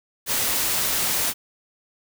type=noise; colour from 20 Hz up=white; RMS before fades=-23 dBFS; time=0.26-1.34 s; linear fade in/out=50 ms; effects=none